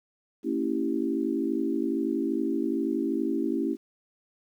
sine chord, A# diminished seventh, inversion none, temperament equal with one note detuned, 228.4 / 277.2 / 329.6 / 392 Hz, A#3 / C#4 / E4 / G4, -35 / 0 / 0 / 0 cents, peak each -32 / -29 / -29 / -33 dBFS, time 0.43-3.77 s, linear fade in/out 50 ms, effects 10-bit

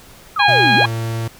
sine exponential two-way sweep, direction down then up, 1351 to 194.8 to 1224 Hz, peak -18 dBFS, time 0.36-0.86 s, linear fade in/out 5 ms, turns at 0.75 s
harmonic tone, 820 Hz, G#5, 22 cents flat, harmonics 1 / 2 / 3 / 4 / 5, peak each -15 / -15 / -18 / -21 / -22 dBFS, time 0.39-0.86 s, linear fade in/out 10 ms
45% pulse tone with pitch glide, 123.47 to 113.88 Hz, B2 to A#2, 0 to -40 cents, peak -20 dBFS, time 0.48-1.28 s, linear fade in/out 5 ms, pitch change -140 cents, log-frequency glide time 0.79-0.87 s
effects pink hiss -43 dBFS RMS until 1.39 s

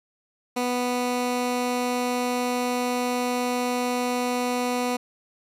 15% pulse tone, 246.9 Hz, B3, in tune, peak -17 dBFS, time 0.56-4.97 s, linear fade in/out 10 ms, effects resampled to 32000 Hz

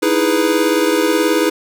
square chord, E major seventh, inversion third, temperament equal, 311.1 / 329.6 / 415.3 / 493.9 Hz, D#4 / E4 / G#4 / B4, 0 / 0 / 0 / 0 cents, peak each -19 dBFS, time 0.02-1.5 s, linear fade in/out 10 ms, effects none

